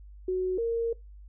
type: tone pair in turn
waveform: sine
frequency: 370 / 462.1 Hz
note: F#4 / A#4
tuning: 0 / -15 cents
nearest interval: major third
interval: 385 cents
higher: second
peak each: -25 dBFS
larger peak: neither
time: 0.28-0.58 / 0.58-0.93 s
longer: second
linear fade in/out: 5 ms
effects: noise-tail reverb RT60 0.2 s tail -21 dB re dry + added 50 Hz sine -45 dBFS peak until 1.28 s